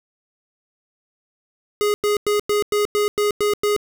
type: tone bursts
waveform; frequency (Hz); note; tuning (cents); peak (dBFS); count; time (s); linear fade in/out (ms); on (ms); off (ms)
square; 415.3; G#4; 0; -17; 9; 1.81-3.764; 0; 130; 98
effects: none